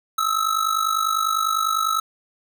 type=ring-modulated tone; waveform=square; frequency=1300 Hz; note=E6; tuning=24 cents flat; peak=-17 dBFS; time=0.18-2 s; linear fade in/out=0 ms; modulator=25 Hz; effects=none